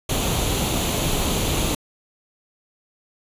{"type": "noise with comb filter", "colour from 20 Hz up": "pink", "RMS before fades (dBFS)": -22, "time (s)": [0.09, 1.75], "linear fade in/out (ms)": 5, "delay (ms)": 0.29, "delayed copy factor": 0.55, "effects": ["resampled to 32000 Hz"]}